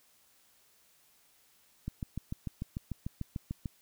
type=click train; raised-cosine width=5 ms; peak=-23 dBFS; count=13; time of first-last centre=1.88-3.658 s; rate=6.75 Hz; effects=white hiss -66 dBFS RMS until 3.81 s